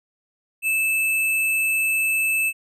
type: tone with sample-and-hold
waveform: sine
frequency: 2625 Hz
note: E7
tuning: 8 cents flat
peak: -18 dBFS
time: 0.62-2.53 s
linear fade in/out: 50 ms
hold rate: 11025 Hz
effects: resampled to 32000 Hz

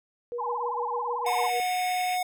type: tone with tremolo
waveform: sine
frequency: 480 Hz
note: B4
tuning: 49 cents flat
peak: -29 dBFS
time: 0.32-1.6 s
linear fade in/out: 0 ms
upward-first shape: sine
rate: 6.6 Hz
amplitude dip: 70%
type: tone with vibrato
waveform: sine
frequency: 932.3 Hz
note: A#5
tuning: in tune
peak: -28 dBFS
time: 0.38-1.5 s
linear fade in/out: 20 ms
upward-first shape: sine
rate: 18 Hz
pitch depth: 210 cents each way
type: band-pass noise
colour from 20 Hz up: pink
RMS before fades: -41 dBFS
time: 1.24-2.19 s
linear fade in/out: 50 ms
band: 2000 to 2700 Hz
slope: 48 dB/octave
type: tone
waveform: square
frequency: 730 Hz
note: F#5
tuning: 24 cents flat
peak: -26 dBFS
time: 1.26-2.23 s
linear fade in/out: 5 ms
effects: none

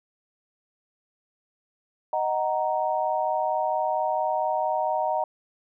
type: chord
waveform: sine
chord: D# minor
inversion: none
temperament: just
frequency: 622.3 / 746.7 / 933.4 Hz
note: D#5 / F#5 / A#5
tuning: 0 / +16 / +2 cents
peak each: -27 dBFS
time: 2.13-5.24 s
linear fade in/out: 2 ms
effects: none

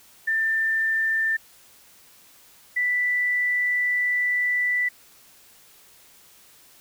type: tone pair in turn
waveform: sine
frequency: 1787 / 1975.7 Hz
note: A6 / B6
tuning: +26 / 0 cents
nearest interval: major second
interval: 174 cents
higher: second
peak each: -20 dBFS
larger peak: neither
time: 0.27-1.37 / 2.76-4.89 s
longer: second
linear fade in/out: 10 ms
effects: white hiss -53 dBFS RMS until 6.8 s

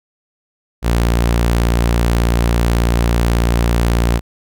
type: tone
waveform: sawtooth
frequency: 58.27 Hz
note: A#1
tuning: in tune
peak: -8 dBFS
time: 0.82-4.21 s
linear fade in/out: 50 ms
effects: none

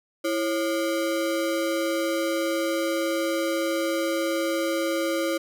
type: ring-modulated tone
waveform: square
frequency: 439.2 Hz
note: A4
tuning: 3 cents flat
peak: -21 dBFS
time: 0.24-5.38 s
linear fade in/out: 10 ms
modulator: 107 Hz
effects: none

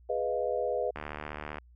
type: chord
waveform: sine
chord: F half-diminished seventh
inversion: first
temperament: equal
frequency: 415.3 / 493.9 / 622.3 / 698.5 Hz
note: Ab4 / Cb5 / Eb5 / F5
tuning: 0 / 0 / 0 / 0 cents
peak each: -35 / -31 / -33 / -36 dBFS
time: 0.09-0.91 s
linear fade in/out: 10 ms
type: click train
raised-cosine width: 0.5 ms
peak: -22 dBFS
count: 48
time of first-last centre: 0.96-1.584 s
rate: 75.3 Hz
effects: added 60 Hz sine -54 dBFS peak until 1.75 s

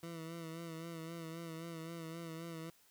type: tone with vibrato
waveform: 20% pulse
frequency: 164.81 Hz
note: E3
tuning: in tune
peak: -39 dBFS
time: 0.03-2.7 s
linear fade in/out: 2 ms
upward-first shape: sine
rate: 3.8 Hz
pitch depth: 43 cents each way
effects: white hiss -68 dBFS RMS until 2.9 s

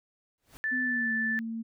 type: noise with exponential growth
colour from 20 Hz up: pink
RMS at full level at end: -47 dBFS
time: 0.38-0.57 s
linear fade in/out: 0 ms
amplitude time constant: 40 ms
type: tone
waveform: sine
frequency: 1757 Hz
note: A6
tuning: 3 cents flat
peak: -27 dBFS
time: 0.64-1.39 s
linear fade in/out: 0 ms
type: tone with pitch glide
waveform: sine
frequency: 252.9 to 226.6 Hz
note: B3 to A#3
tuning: +41 to -49 cents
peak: -32 dBFS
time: 0.71-1.63 s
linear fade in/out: 20 ms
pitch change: -190 cents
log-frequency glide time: 0.83-1.13 s
effects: none

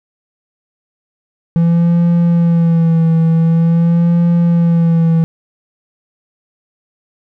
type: tone with vibrato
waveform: triangle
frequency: 167.3 Hz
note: E3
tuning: 26 cents sharp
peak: -6 dBFS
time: 1.56-5.24 s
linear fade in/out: 0 ms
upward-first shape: sine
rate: 0.46 Hz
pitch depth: 41 cents each way
effects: none

